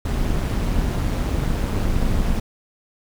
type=noise with amplitude modulation; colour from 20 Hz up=brown; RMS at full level=-18 dBFS; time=0.05-2.4 s; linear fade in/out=5 ms; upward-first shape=sine; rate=197 Hz; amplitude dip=60%; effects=none